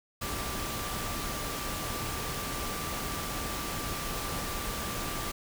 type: tone in noise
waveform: sine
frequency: 1174.7 Hz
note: D6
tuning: in tune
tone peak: -41 dBFS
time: 0.21-5.32 s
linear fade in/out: 10 ms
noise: pink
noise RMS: -35 dBFS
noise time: 0.21-5.32 s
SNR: -9 dB
effects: none